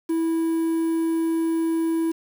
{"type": "tone with quantisation", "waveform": "triangle", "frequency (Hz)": 327.7, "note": "E4", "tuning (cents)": -10, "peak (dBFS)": -18, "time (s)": [0.09, 2.12], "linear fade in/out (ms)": 10, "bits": 7, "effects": []}